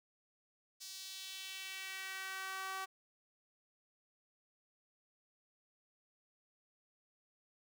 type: tone with high-pass filter sweep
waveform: sawtooth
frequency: 381.7 Hz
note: G4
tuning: 46 cents flat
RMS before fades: -45 dBFS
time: 0.8-2.86 s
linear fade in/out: 20 ms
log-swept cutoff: 5000 to 1000 Hz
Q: 1.9
effects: none